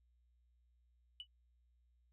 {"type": "tone with exponential decay", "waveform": "sine", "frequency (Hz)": 2960, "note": "F#7", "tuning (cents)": 0, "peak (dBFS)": -40, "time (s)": [1.2, 1.27], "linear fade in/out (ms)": 1, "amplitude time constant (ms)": 15, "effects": ["tanh soft clip ceiling -38 dBFS", "added 60 Hz sine -70 dBFS peak until 2.12 s"]}